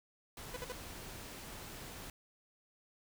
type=noise; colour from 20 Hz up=pink; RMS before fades=-48 dBFS; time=0.37-2.1 s; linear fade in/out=2 ms
type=tone bursts; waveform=sawtooth; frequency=497 Hz; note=B4; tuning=11 cents sharp; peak=-36 dBFS; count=3; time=0.54-0.721 s; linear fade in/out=2 ms; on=25 ms; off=53 ms
effects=none